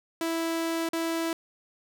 sawtooth tone with dropouts, 329.6 Hz, E4, in tune, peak -23 dBFS, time 0.21-1.33 s, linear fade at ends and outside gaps 2 ms, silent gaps 0.889-0.932 s, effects none

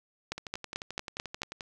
two click trains, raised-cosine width 0.2 ms, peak -21 / -15 dBFS, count 15 / 6, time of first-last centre 0.38-1.608 / 0.32-1.419 s, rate 11.4 / 4.55 Hz, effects none

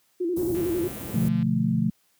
sine tone with vibrato, 347 Hz, F4, 11 cents flat, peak -23 dBFS, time 0.2-0.88 s, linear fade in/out 10 ms, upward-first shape square, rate 11 Hz, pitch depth 69 cents each way
pink band-stop noise, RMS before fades -33 dBFS, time 0.36-1.29 s, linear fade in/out 10 ms, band 450 to 13000 Hz, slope 12 dB/octave
click train, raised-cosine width 0.3 ms, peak -30 dBFS, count 151, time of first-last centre 0.55-1.427 s, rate 171 Hz
sine chord, B half-diminished seventh, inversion none, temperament equal, 123.47 / 146.83 / 174.61 / 220 Hz, B2 / D3 / F3 / A3, 0 / 0 / 0 / 0 cents, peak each -27 / -29 / -25 / -24 dBFS, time 1.14-1.9 s, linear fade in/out 5 ms
effects white hiss -66 dBFS RMS until 2.19 s + high-pass 80 Hz 12 dB/octave

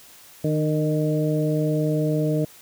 harmonic tone with a mistuned harmonic, 153.8 Hz, D#3, 20 cents flat, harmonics 1 / 2 / 3 / 4, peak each -22 / -25 / -27 / -28 dBFS, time 0.44-2.45 s, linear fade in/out 5 ms, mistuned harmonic 2, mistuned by -20 cents, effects white hiss -48 dBFS RMS until 2.61 s

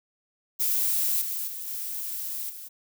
violet noise with level steps, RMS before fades -25 / -31 / -36 / -33 / -41 dBFS, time 0.59-2.69 s, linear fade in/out 20 ms, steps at 1.21 / 1.47 / 1.67 / 2.49 s, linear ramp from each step 10 ms, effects none

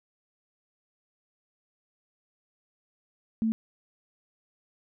sine tone, 222.9 Hz, A3, 23 cents sharp, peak -23 dBFS, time 3.42-3.52 s, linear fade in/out 0 ms, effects none

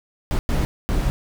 brown noise bursts at uneven times, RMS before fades -20 dBFS, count 3, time 0.31-0.39 / 0.49-0.65 / 0.89-1.1 s, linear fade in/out 0 ms, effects none

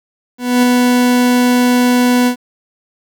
40% pulse tone with ADSR envelope, 246.9 Hz, B3, in tune, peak -6 dBFS, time 0.38-2.36 s, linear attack 250 ms, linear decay 4 ms, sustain -2 dB, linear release 91 ms, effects 8-bit

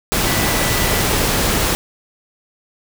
sine tone in noise, 1975.5 Hz, B6, in tune, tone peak -27 dBFS, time 0.26-1.01 s, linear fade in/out 0 ms, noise pink, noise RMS -17 dBFS, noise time 0.12-1.75 s, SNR -13 dB, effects none

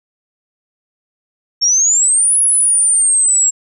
sine exponential two-way sweep, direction up then down, 5440 to 10510 to 7540 Hz, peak -9 dBFS, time 1.61-3.51 s, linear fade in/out 20 ms, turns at 2.4 s, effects none

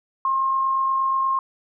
sine tone with amplitude modulation, 1068 Hz, C6, 35 cents sharp, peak -17 dBFS, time 0.25-1.39 s, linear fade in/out 2 ms, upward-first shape sine, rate 48.4 Hz, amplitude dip 30%, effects none

